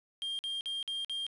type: tone bursts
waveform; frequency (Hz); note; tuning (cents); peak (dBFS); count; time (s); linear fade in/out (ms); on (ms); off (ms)
triangle; 3203; G7; +37; -32; 5; 0.22-1.266; 0; 170; 49
effects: resampled to 24000 Hz + 10-bit